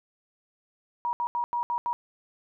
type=tone bursts at uneven times; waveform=sine; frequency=956 Hz; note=A#5; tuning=43 cents sharp; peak=-25 dBFS; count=6; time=1.05-1.13 / 1.2-1.27 / 1.35-1.44 / 1.53-1.63 / 1.7-1.78 / 1.86-1.93 s; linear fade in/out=0 ms; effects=none